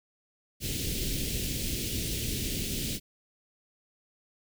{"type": "band-stop noise", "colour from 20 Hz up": "pink", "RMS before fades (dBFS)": -32, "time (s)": [0.6, 3], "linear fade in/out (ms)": 50, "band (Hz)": [400, 2600], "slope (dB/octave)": 24, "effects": []}